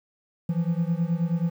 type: beating tone pair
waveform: triangle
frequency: 164.81 / 174.21 Hz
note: E3 / F3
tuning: 0 / -4 cents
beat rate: 9.4 Hz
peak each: -23 / -24 dBFS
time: 0.49-1.5 s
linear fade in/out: 5 ms
effects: 9-bit